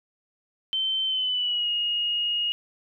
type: tone with pitch glide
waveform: sine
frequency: 3093 to 2869 Hz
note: G7 to F7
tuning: -24 to +46 cents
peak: -23 dBFS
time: 0.73-2.52 s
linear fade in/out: 0 ms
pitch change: -130 cents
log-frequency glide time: 1.06-1.7 s
effects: none